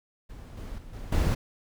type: noise with level steps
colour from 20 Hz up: brown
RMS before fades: -43 / -38 / -45 / -39 / -23 dBFS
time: 0.29-1.35 s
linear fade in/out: 10 ms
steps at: 0.57 / 0.78 / 0.93 / 1.12 s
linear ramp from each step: 5 ms
effects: none